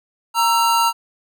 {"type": "tone pair together", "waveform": "square", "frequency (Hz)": [931, 1333.2], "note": ["A#5", "E6"], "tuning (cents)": [-2, 19], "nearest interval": "tritone", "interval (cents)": 621, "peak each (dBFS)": [-16, -20], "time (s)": [0.34, 0.93], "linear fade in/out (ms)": 50, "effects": []}